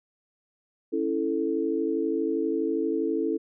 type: chord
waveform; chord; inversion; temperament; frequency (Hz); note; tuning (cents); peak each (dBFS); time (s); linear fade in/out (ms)
sine; A major; first; equal; 277.2 / 329.6 / 440; C#4 / E4 / A4; 0 / 0 / 0; -30 / -27 / -28; 0.92-3.38; 20
effects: none